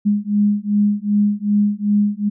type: beating tone pair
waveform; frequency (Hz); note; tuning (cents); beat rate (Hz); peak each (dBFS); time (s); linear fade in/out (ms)
sine; 205 / 207.6; G#3 / G#3; -22 / 0; 2.6; -17; 0.05-2.3; 20
effects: none